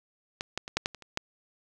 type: clicks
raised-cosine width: 0.2 ms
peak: -15 / -13 / -21 / -8 / -10 / -26 / -30 / -11 dBFS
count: 8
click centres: 0.409 / 0.576 / 0.679 / 0.77 / 0.859 / 0.947 / 1.023 / 1.174 s
effects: none